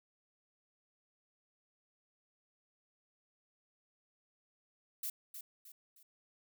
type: noise with echo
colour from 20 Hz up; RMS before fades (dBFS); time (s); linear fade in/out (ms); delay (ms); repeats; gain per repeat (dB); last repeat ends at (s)
violet; -39; 5.03-5.1; 5; 310; 3; -8; 6.03
effects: none